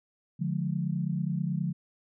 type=chord; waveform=sine; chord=D diminished; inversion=none; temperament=just; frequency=146.83 / 176.2 / 211.4 Hz; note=D3 / F3 / Ab3; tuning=0 / +16 / +31 cents; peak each=-31 / -30 / -36 dBFS; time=0.39-1.73 s; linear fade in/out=20 ms; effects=none